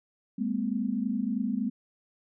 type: tone cluster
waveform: sine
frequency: 201.5 / 224.8 / 254 Hz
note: G3 / A3 / B3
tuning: +48 / +37 / +49 cents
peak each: -31 dBFS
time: 0.38-1.7 s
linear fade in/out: 10 ms
effects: none